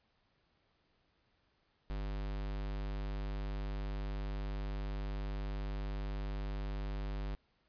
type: tone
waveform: square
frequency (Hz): 50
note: G1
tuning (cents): +35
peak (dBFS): -37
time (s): 1.9-7.35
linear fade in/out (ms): 0
effects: pink hiss -75 dBFS RMS until 7.68 s + resampled to 11025 Hz